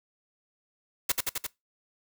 white noise with echo, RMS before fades -25 dBFS, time 1.09-1.12 s, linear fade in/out 5 ms, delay 87 ms, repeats 4, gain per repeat -2 dB, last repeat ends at 1.468 s, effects noise-tail reverb RT60 0.2 s tail -22 dB re dry

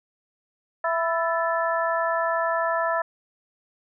harmonic tone with a mistuned harmonic, 331.5 Hz, E4, 10 cents sharp, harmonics 2 / 3 / 4 / 5, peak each -25 / -27 / -28 / -29 dBFS, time 0.84-3.02 s, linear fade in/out 5 ms, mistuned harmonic 5, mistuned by +88 cents, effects none

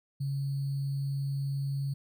sine tone with sample-and-hold, 138.59 Hz, C#3, in tune, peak -29 dBFS, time 0.2-1.94 s, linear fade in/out 10 ms, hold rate 4410 Hz, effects none

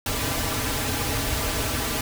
pink noise with comb filter, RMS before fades -26 dBFS, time 0.06-2.01 s, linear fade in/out 2 ms, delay 5.5 ms, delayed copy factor -1, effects none

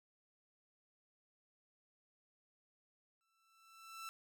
sawtooth tone with exponential growth, 1331 Hz, E6, 16 cents sharp, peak -40 dBFS, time 3.21-4.09 s, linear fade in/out 0 ms, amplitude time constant 190 ms, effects none

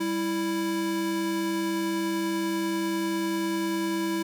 square tone pair together, 195.55 / 329.3 Hz, G3 / E4, -4 / -2 cents, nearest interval major sixth, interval 902 cents, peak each -34 / -27 dBFS, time 0-4.23 s, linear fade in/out 10 ms, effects none

